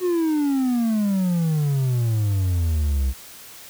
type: exponential sweep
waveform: triangle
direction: down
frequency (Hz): 370 to 63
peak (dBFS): -16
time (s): 0-3.14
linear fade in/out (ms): 50
effects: white hiss -42 dBFS RMS until 3.69 s